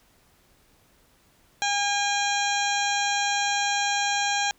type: harmonic tone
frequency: 810 Hz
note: G#5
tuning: 43 cents flat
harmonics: 1 / 2 / 3 / 4 / 5 / 7 / 8 / 9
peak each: -26 / -29 / -31 / -32 / -33 / -34 / -35 / -36 dBFS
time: 1.62-4.51 s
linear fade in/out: 0 ms
effects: pink hiss -61 dBFS RMS until 4.58 s